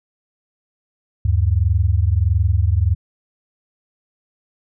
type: tone pair together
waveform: sine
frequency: 76.9 / 98.44 Hz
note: D#2 / G2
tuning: -20 / +8 cents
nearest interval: major third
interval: 428 cents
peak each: -16 dBFS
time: 1.25-2.95 s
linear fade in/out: 5 ms
effects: none